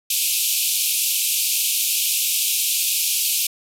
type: band-pass noise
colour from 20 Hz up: white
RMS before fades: -21 dBFS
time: 0.1-3.47 s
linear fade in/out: 5 ms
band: 2400 to 15000 Hz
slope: 96 dB/octave
effects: none